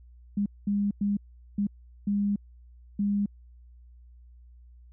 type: tone bursts at uneven times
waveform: sine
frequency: 202.9 Hz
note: G#3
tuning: 40 cents flat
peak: -23 dBFS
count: 6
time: 0.37-0.46 / 0.67-0.91 / 1.01-1.17 / 1.58-1.67 / 2.07-2.36 / 2.99-3.26 s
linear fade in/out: 5 ms
effects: added 60 Hz sine -49 dBFS peak until 4.92 s